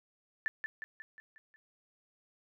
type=tone with echo; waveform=sine; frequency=1760 Hz; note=A6; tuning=in tune; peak=-29 dBFS; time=0.46-0.48 s; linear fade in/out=0 ms; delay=180 ms; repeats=6; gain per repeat=-5 dB; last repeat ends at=1.56 s; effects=none